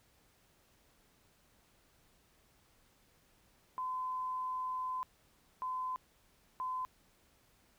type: tone bursts at uneven times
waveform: sine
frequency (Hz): 1021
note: C6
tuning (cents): -43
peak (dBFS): -35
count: 3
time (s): 3.78-5.03 / 5.62-5.96 / 6.6-6.85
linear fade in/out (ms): 0
effects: pink hiss -69 dBFS RMS until 7.78 s

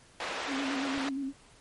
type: band-pass noise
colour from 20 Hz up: pink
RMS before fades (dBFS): -36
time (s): 0.2-1.09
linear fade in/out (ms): 2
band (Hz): 520 to 3600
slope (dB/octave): 12
type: tone with vibrato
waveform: sine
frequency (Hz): 273.4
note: C#4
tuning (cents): -24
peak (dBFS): -31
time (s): 0.47-1.33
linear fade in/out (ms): 50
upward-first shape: square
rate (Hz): 8.6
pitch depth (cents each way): 40
type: click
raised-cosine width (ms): 2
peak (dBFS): -30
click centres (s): 0.978
effects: pink hiss -58 dBFS RMS until 1.6 s + MP3 48 kbps

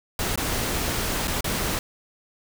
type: noise with dropouts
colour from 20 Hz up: pink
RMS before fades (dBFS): -26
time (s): 0.19-1.79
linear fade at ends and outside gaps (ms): 2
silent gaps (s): 0.358-0.375 / 1.274-1.279 / 1.408-1.443
effects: none

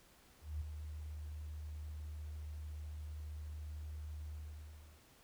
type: tone with ADSR envelope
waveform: sine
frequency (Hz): 76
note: D#2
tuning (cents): -40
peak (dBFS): -36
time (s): 0.41-5.03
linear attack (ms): 200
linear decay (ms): 9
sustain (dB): -7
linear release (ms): 720
effects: pink hiss -65 dBFS RMS until 5.23 s

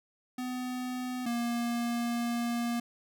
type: tone pair in turn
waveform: square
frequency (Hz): 251.5 / 236.7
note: B3 / A#3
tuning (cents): +32 / +27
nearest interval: minor second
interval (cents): 105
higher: first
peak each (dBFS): -34 / -30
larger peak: second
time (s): 0.38-1.26 / 1.26-2.8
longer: second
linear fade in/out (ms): 5
effects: none

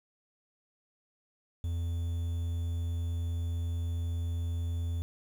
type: tone with quantisation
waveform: triangle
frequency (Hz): 84.7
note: E2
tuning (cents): +48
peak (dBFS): -28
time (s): 1.64-5.02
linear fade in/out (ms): 0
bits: 9
effects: none

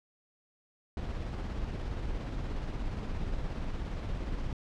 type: noise with tremolo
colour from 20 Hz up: brown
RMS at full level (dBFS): -34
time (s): 0.97-4.53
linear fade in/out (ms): 2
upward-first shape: square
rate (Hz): 17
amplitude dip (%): 25
effects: low-pass 5000 Hz 12 dB/octave

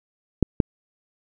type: clicks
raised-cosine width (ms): 3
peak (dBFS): -3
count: 2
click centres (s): 0.427 / 0.602
effects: none

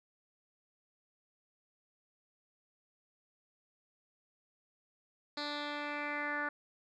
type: tone with low-pass filter sweep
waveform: 10% pulse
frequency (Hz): 293.1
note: D4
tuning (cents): -3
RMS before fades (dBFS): -38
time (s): 5.37-6.49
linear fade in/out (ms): 5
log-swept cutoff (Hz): 4300 to 1600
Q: 4.3
effects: none

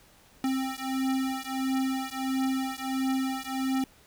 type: beating tone pair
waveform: square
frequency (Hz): 263.3 / 264.8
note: C4 / C4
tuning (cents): +11 / +21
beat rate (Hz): 1.5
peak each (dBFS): -31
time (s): 0.44-3.84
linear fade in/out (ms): 2
effects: pink hiss -58 dBFS RMS until 4.06 s

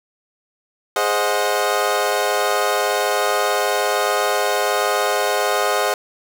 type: chord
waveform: 25% pulse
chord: Ab dominant seventh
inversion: none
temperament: equal with one note detuned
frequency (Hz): 415.3 / 523.3 / 622.3 / 729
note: Ab4 / C5 / Eb5 / Gb5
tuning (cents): 0 / 0 / 0 / -26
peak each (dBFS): -19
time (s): 0.96-5.94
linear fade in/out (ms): 2
effects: none

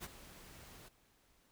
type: noise with ADSR envelope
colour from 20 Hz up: pink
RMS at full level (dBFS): -43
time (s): 0-0.89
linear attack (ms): 40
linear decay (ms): 31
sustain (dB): -13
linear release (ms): 12
effects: pink hiss -71 dBFS RMS until 1.51 s

